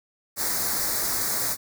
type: band-stop noise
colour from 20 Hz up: white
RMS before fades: -26 dBFS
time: 0.36-1.57 s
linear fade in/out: 50 ms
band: 2100 to 4100 Hz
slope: 48 dB/octave
effects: none